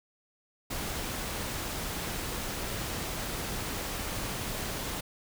pink noise, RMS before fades -35 dBFS, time 0.7-5.01 s, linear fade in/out 10 ms, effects none

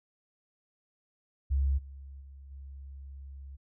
sine tone with level steps, 68.4 Hz, C#2, 23 cents flat, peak -24 / -43 / -46 / -42 dBFS, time 1.5-3.57 s, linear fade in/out 20 ms, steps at 1.77 / 2.2 / 2.5 s, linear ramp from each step 20 ms, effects none

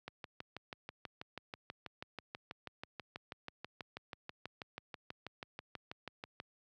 click train, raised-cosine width 0.3 ms, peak -27 dBFS, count 40, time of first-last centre 0.08-6.401 s, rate 6.17 Hz, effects high-pass 80 Hz 12 dB/octave

